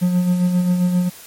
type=tone with tremolo; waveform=triangle; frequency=179.3 Hz; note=F3; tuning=46 cents sharp; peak=-10 dBFS; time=0.01-1.1 s; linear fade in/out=20 ms; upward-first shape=sine; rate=7.5 Hz; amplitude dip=45%; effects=white hiss -40 dBFS RMS until 1.26 s + MP3 64 kbps